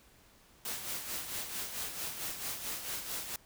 white noise with tremolo, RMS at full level -37 dBFS, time 0.65-3.36 s, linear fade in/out 2 ms, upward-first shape sine, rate 4.5 Hz, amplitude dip 55%, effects pink hiss -62 dBFS RMS until 3.45 s

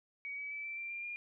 sine tone with pitch steps, 2258 / 2283 / 2308 / 2334 / 2359 / 2385 / 2412 Hz, C#7 / D7 / D7 / D7 / D7 / D7 / D7, +31 / -50 / -31 / -11 / +7 / +26 / +46 cents, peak -39 dBFS, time 0.25-1.16 s, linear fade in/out 0 ms, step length 130 ms, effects none

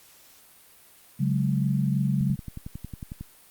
sine chord, C# suspended fourth, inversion none, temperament just, 138.59 / 184.79 / 207.9 Hz, C#3 / F#3 / G#3, 0 / -2 / +2 cents, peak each -24 / -27 / -28 dBFS, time 1.19-2.36 s, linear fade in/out 20 ms
click train, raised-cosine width 5 ms, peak -23 dBFS, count 12, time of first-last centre 2.21-3.21 s, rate 11 Hz
effects white hiss -54 dBFS RMS until 3.5 s + Opus 48 kbps

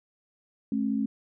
sine tone pair together, 215 / 269.8 Hz, A3 / C#4, -40 / -47 cents, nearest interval major third, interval 393 cents, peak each -27 / -28 dBFS, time 0.72-1.06 s, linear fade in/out 2 ms, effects none

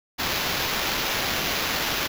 white noise with sample-and-hold, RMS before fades -26 dBFS, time 0.18-2.08 s, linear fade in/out 20 ms, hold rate 8820 Hz, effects none

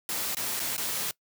white noise with dropouts, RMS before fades -31 dBFS, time 0.09-1.11 s, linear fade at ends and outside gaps 1 ms, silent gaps 0.348-0.369 / 0.595-0.6 / 0.766-0.779 s, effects noise-tail reverb RT60 0.1 s tail -22 dB re dry + high-pass 100 Hz 12 dB/octave

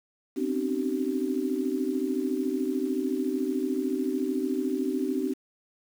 sine tone cluster, 256.3 / 270 / 303.8 / 381.6 Hz, C4 / C#4 / D#4 / G4, -36 / -45 / -41 / -47 cents, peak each -31 dBFS, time 0.36-5.34 s, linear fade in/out 20 ms, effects 8-bit

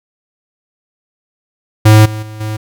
square tone with level steps, 107.9 Hz, A2, 33 cents flat, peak -3 / -20 / -27 / -18 dBFS, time 1.85-2.57 s, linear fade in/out 10 ms, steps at 2.05 / 2.22 / 2.4 s, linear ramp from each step 10 ms, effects none

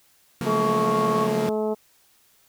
sawtooth chord, Gb major seventh, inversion second, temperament equal, 138.59 / 174.61 / 185 / 233.1 Hz, Db3 / F3 / Gb3 / Bb3, 0 / 0 / 0 / 0 cents, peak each -28 / -28 / -30 / -26 dBFS, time 0.41-1.49 s, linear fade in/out 0 ms
harmonic tone, 215.3 Hz, A3, 37 cents flat, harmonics 1 / 2 / 3 / 4 / 5 / 6, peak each -28 / -24 / -30 / -34 / -42 / -45 dBFS, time 0.45-1.75 s, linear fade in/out 20 ms
sine tone with pitch glide, 1125 to 1105.7 Hz, C#6 to C#6, +25 to -5 cents, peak -23 dBFS, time 0.46-1.28 s, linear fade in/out 50 ms, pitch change -30 cents, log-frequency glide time 0.58-0.8 s
effects white hiss -60 dBFS RMS until 2.48 s

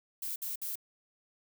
violet noise bursts, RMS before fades -37 dBFS, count 3, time 0.22-0.756 s, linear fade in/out 5 ms, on 140 ms, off 58 ms, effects none

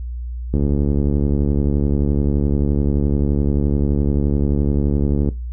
click train, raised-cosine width 3 ms, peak -6 dBFS, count 341, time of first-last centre 0.54-5.289 s, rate 71.6 Hz, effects noise-tail reverb RT60 0.2 s tail -17 dB re dry + added 60 Hz sine -24 dBFS peak until 5.52 s

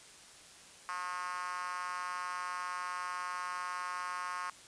5% pulse tone with high-pass filter, 180 Hz, F#3, 47 cents flat, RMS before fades -39 dBFS, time 0.89-4.5 s, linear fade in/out 0 ms, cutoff 1100 Hz, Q 4.4, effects white hiss -55 dBFS RMS until 4.67 s + resampled to 22050 Hz

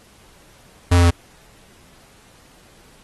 square tone with pitch steps, 88.1 / 86.94 / 85.79 Hz, F2 / F2 / F2, +16 / -7 / -30 cents, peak -11 dBFS, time 0.91-1.108 s, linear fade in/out 10 ms, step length 66 ms, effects pink hiss -51 dBFS RMS until 3.03 s + AAC 32 kbps

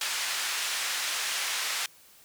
pink band-pass noise, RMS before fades -31 dBFS, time 0.01-1.86 s, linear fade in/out 2 ms, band 1600 to 9100 Hz, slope 12 dB/octave, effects white hiss -56 dBFS RMS until 2.24 s

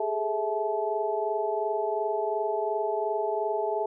sine tone cluster, 409.5 / 432.3 / 655 / 864 Hz, G#4 / A4 / E5 / A5, -24 / -31 / -11 / -32 cents, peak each -31 dBFS, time 0-3.86 s, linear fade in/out 5 ms, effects none

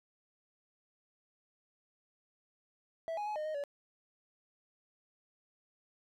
triangle tone with pitch steps, 656 / 832 / 846 / 612 / 621 / 570 Hz, E5 / G#5 / G#5 / D#5 / D#5 / C#5, -9 / +3 / +32 / -29 / -3 / +48 cents, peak -33 dBFS, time 3.08-3.638 s, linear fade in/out 0 ms, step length 93 ms, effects none

